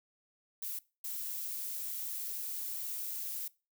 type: noise bursts at uneven times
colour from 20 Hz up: violet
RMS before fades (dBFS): -39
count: 2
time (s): 0.62-0.79 / 1.04-3.48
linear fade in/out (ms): 5
effects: noise-tail reverb RT60 0.3 s tail -22 dB re dry